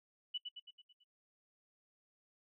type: tone with echo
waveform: sine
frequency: 2960 Hz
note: F#7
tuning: in tune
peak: -36 dBFS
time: 0.34-0.38 s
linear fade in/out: 10 ms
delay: 110 ms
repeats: 6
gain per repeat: -5 dB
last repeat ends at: 1.04 s
effects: noise-tail reverb RT60 0.1 s tail -26 dB re dry